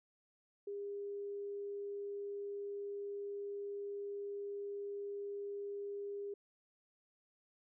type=tone; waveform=sine; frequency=404.1 Hz; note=G#4; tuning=47 cents flat; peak=-40 dBFS; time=0.67-6.34 s; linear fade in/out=5 ms; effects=none